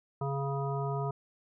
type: harmonic tone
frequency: 138.59 Hz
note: C#3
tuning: in tune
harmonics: 1 / 3 / 5 / 7 / 9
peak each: -32 / -37 / -39 / -40 / -42 dBFS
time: 0.21-1.11 s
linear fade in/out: 5 ms
effects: none